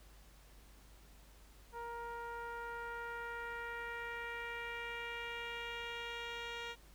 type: tone with low-pass filter sweep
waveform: 10% pulse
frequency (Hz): 469.8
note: A#4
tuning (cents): +13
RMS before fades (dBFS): -44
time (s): 1.72-6.76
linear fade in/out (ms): 50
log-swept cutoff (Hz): 1000 to 4100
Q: 1.8
effects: added 50 Hz sine -59 dBFS peak until 6.94 s + pink hiss -64 dBFS RMS until 6.94 s